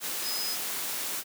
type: tone in noise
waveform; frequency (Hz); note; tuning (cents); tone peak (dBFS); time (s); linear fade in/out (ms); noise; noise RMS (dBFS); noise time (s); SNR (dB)
sine; 5050; D#8; +25; -32; 0.22-0.57; 50; white; -33; 0-1.24; -2
effects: high-pass 200 Hz 12 dB/octave